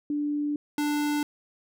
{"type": "tone pair in turn", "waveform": ["sine", "square"], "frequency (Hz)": [293.5, 294.8], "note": ["D4", "D4"], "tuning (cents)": [-1, 7], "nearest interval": "unison", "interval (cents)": 8, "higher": "second", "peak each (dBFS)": -25, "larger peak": "neither", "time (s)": [[0.1, 0.56], [0.78, 1.23]], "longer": "first", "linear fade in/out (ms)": 2, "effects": []}